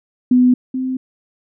sine tone pair in turn, 250 / 258.7 Hz, B3 / C4, +21 / -19 cents, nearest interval minor second, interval 60 cents, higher second, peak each -8 / -18 dBFS, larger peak first, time 0.31-0.54 / 0.74-0.97 s, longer neither, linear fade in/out 5 ms, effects none

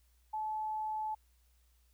sine tone, 864 Hz, A5, 32 cents flat, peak -34 dBFS, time 0.33-1.15 s, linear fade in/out 10 ms, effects added 60 Hz sine -66 dBFS peak until 1.93 s + white hiss -75 dBFS RMS until 1.93 s

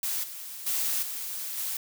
blue noise with level steps, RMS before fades -30 / -40 / -28 / -35 / -32 dBFS, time 0.03-1.77 s, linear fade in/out 2 ms, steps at 0.23 / 0.66 / 1.02 / 1.57 s, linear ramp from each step 10 ms, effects none

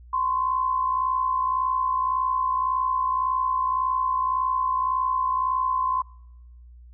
sine tone pair together, 1028 / 1089.8 Hz, C6 / C#6, -31 / -30 cents, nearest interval minor second, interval 101 cents, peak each -22 / -29 dBFS, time 0.13-6.02 s, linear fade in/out 5 ms, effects noise-tail reverb RT60 0.9 s tail -24 dB re dry + added 60 Hz sine -44 dBFS peak until 6.93 s

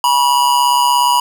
square tone with amplitude modulation, 972 Hz, B5, 28 cents flat, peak -8 dBFS, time 0.04-1.2 s, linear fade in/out 2 ms, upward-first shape sine, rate 137 Hz, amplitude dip 60%, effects none

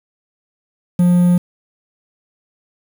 triangle tone with quantisation, 176.9 Hz, F3, 23 cents sharp, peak -7 dBFS, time 0.99-1.38 s, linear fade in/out 5 ms, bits 6, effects none

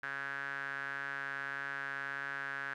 sawtooth tone with band-pass filter, 138.59 Hz, C#3, in tune, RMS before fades -40 dBFS, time 0.03-2.74 s, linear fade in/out 5 ms, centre 1600 Hz, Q 8, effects none

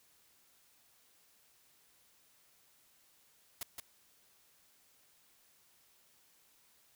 white noise with echo, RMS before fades -40 dBFS, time 3.61-3.63 s, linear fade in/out 2 ms, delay 170 ms, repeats 1, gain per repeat -4 dB, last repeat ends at 3.8 s, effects white hiss -68 dBFS RMS until 6.95 s

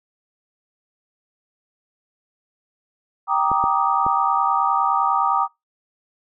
sine chord, Eb major seventh, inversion first, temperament equal with one note detuned, 784 / 937.2 / 1174.7 / 1244.5 Hz, G5 / Bb5 / D6 / Eb6, 0 / +9 / 0 / 0 cents, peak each -22 dBFS, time 3.27-5.48 s, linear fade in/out 50 ms
clicks, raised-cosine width 2 ms, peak -16 dBFS, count 3, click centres 3.516 / 3.64 / 4.065 s
effects noise-tail reverb RT60 0.2 s tail -24 dB re dry

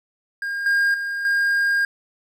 triangle tone with level steps, 1615 Hz, G#6, 49 cents flat, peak -22 / -14 / -22 / -15 dBFS, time 0.42-1.85 s, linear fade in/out 2 ms, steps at 0.66 / 0.94 / 1.25 s, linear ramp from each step 2 ms, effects none

